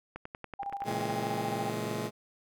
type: click train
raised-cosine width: 0.5 ms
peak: -25 dBFS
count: 11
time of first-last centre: 0.16-1.103 s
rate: 10.6 Hz
type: tone with tremolo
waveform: sine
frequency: 799 Hz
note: G5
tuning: 33 cents sharp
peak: -32 dBFS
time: 0.59-1.7 s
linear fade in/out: 10 ms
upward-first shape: square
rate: 14 Hz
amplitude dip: 65%
type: chord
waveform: 15% pulse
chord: A# half-diminished seventh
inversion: none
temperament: just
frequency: 116.54 / 139.85 / 167.82 / 209.8 Hz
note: A#2 / C#3 / E3 / G#3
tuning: 0 / +16 / +31 / +18 cents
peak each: -31 / -35 / -34 / -30 dBFS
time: 0.84-2.11 s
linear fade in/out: 50 ms
effects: none